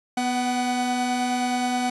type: tone pair together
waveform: 45% pulse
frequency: 246.9 / 750.2 Hz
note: B3 / F#5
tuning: 0 / +24 cents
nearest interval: octave + perfect fifth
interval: 1924 cents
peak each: -25 dBFS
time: 0.17-1.9 s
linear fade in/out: 5 ms
effects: resampled to 24000 Hz